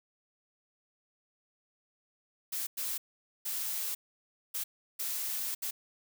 blue noise bursts at uneven times, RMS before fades -35 dBFS, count 6, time 2.52-2.67 / 2.77-2.98 / 3.45-3.95 / 4.54-4.64 / 4.99-5.55 / 5.62-5.71 s, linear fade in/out 10 ms, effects none

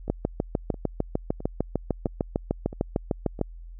two click trains, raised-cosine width 2 ms, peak -10 / -24 dBFS, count 23 / 6, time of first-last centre 0.1-3.413 / 0.08-3.391 s, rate 6.64 / 1.51 Hz, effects added 42 Hz sine -39 dBFS peak until 3.79 s

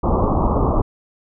pink low-pass noise, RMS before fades -17 dBFS, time 0.03-0.82 s, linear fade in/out 10 ms, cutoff 1200 Hz, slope 96 dB/octave, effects none

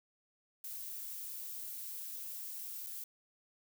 violet noise with dropouts, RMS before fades -44 dBFS, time 0.64-3.04 s, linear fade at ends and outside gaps 2 ms, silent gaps 2.864-2.868 s, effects none

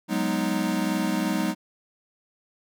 square chord, G# minor seventh, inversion third, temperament equal, 185 / 207.7 / 246.9 / 311.1 Hz, F#3 / G#3 / B3 / D#4, 0 / 0 / 0 / 0 cents, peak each -30 / -29 / -31 / -29 dBFS, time 0.08-1.55 s, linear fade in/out 50 ms, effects none

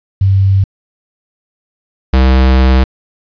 sine / square tone pair in turn, 97 / 64.95 Hz, G2 / C2, -18 / -12 cents, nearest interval perfect fifth, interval 694 cents, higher first, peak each -6 dBFS, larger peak neither, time 0.21-0.64 / 2.13-2.84 s, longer second, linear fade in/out 5 ms, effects resampled to 11025 Hz + 7-bit

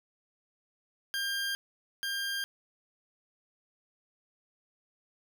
20% pulse tone pair in turn, 1600 / 1600 Hz, G6 / G6, +35 / +35 cents, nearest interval unison, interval 0 cents, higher neither, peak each -26 / -27 dBFS, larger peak first, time 1.14-1.55 / 2.03-2.44 s, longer neither, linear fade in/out 0 ms, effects none

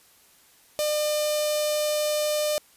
sawtooth tone with notch filter, 602 Hz, D5, 43 cents sharp, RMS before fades -25 dBFS, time 0.79-2.58 s, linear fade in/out 0 ms, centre 1500 Hz, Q 0.51, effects white hiss -57 dBFS RMS until 2.76 s + resampled to 32000 Hz

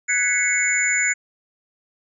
sine tone cluster, 1489 / 1662 / 1987 / 2200 / 7020 Hz, F#6 / G#6 / B6 / C#7 / A8, +11 / +1 / +10 / -14 / -5 cents, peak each -27 / -26 / -25 / -21 / -23 dBFS, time 0.08-1.14 s, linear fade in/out 20 ms, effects none

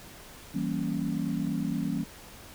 sine chord, E diminished seventh, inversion none, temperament equal with one note detuned, 164.81 / 193.52 / 233.1 / 277.2 Hz, E3 / G3 / Bb3 / Db4, 0 / -22 / 0 / 0 cents, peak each -33 dBFS, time 0.54-2.04 s, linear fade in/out 10 ms, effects pink hiss -48 dBFS RMS until 2.54 s

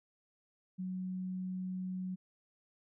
sine tone, 185 Hz, F#3, in tune, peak -36 dBFS, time 0.78-2.16 s, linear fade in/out 20 ms, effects none

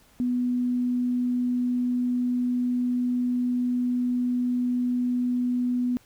sine tone, 246.9 Hz, B3, in tune, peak -22 dBFS, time 0.2-5.97 s, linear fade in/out 0 ms, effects pink hiss -58 dBFS RMS until 6.05 s

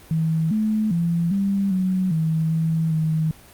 sine tone with pitch steps, 160.7 / 215.9 / 169.4 / 197.4 / 185.9 / 159.9 / 161.6 / 158 Hz, E3 / A3 / E3 / G3 / F#3 / D#3 / E3 / D#3, -44 / -33 / +48 / +12 / +8 / +48 / -34 / +27 cents, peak -18 dBFS, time 0.11-3.31 s, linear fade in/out 0 ms, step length 400 ms, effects pink hiss -47 dBFS RMS until 3.53 s + Opus 32 kbps

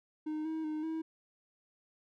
triangle tone with pitch steps, 308.1 / 318.2 / 308 / 320.9 Hz, D#4 / D#4 / D#4 / E4, -17 / +39 / -17 / -46 cents, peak -32 dBFS, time 0.26-1.02 s, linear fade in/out 10 ms, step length 190 ms, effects none

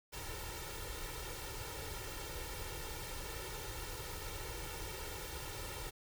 pink noise with comb filter, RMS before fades -44 dBFS, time 0.12-5.91 s, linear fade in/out 20 ms, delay 2.2 ms, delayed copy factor +0.85, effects none

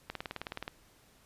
click train, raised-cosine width 0.3 ms, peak -21 dBFS, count 12, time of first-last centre 0.1-0.679 s, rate 19 Hz, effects pink hiss -63 dBFS RMS until 1.25 s + resampled to 32000 Hz

